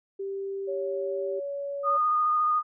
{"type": "tone", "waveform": "sine", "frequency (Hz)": 392, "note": "G4", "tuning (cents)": 0, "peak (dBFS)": -30, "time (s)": [0.19, 1.4], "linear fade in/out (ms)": 10}
{"type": "tone with pitch glide", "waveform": "sine", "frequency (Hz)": [558, 563.5], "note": ["C#5", "C#5"], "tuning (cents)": [11, 28], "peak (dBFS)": -30, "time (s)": [0.67, 1.98], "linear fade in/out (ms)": 20, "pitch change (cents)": 17, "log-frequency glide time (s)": [0.99, 1.26]}
{"type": "tone with vibrato", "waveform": "sine", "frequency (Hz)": 1229, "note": "D#6", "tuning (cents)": -22, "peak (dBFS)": -21, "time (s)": [1.83, 2.63], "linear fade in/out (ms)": 50, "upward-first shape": "square", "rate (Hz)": 14, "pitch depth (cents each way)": 13}
{"effects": []}